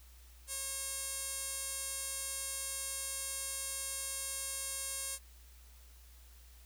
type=tone with band-pass filter; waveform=sawtooth; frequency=542 Hz; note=C#5; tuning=39 cents flat; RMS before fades=-40 dBFS; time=0.47-5.19 s; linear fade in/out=50 ms; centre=9200 Hz; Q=2.5; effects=added 60 Hz sine -55 dBFS peak until 6.65 s + white hiss -63 dBFS RMS until 6.65 s